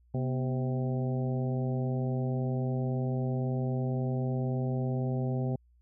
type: harmonic tone with a mistuned harmonic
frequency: 129.9 Hz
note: C3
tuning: 12 cents flat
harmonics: 1 / 2 / 3 / 4 / 5 / 6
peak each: -29 / -35 / -39 / -41 / -43 / -45 dBFS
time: 0.14-5.56 s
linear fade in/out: 5 ms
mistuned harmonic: 2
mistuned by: -81 cents
effects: added 60 Hz sine -60 dBFS peak until 5.81 s